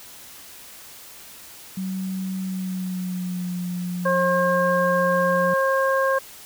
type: tone with pitch glide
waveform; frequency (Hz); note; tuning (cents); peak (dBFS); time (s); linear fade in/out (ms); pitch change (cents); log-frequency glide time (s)
sine; 188.8 to 178.41; F#3 to F3; +35 to +37; -25; 1.77-5.54; 5; -98; 2.38-3.57
type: harmonic tone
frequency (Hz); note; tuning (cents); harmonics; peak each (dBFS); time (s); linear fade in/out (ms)
536; C5; +42; 1 / 2 / 3; -20 / -23 / -25; 4.05-6.19; 10
effects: white hiss -43 dBFS RMS until 6.45 s